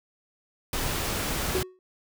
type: noise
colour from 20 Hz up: pink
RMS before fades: -29 dBFS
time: 0.73-1.63 s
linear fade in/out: 2 ms
type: tone with exponential decay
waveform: triangle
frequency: 370 Hz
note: F#4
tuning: in tune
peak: -20 dBFS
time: 1.55-1.79 s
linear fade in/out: 1 ms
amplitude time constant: 51 ms
effects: none